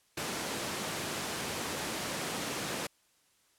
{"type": "high-pass noise", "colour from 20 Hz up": "pink", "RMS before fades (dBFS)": -36, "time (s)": [0.17, 2.87], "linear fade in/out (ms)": 5, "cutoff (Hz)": 170, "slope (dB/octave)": 12, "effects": ["white hiss -69 dBFS RMS until 3.58 s", "low-pass 11000 Hz 12 dB/octave"]}